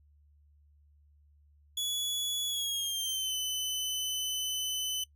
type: tone with pitch glide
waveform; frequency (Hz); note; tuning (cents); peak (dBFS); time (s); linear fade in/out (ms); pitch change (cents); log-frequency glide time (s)
sawtooth; 3395 to 3025; G#7 to F#7; +37 to +38; -28; 1.77-5.04; 5; -199; 2.47-3.36
effects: noise-tail reverb RT60 0.1 s tail -22 dB re dry + added 73 Hz sine -60 dBFS peak until 5.15 s